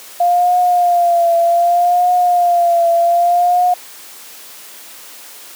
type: tone with vibrato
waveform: sine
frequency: 698.5 Hz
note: F5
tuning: in tune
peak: -9 dBFS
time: 0.2-3.74 s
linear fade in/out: 5 ms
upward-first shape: triangle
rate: 0.65 Hz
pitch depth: 55 cents each way
effects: white hiss -36 dBFS RMS until 5.55 s + high-pass 300 Hz 12 dB/octave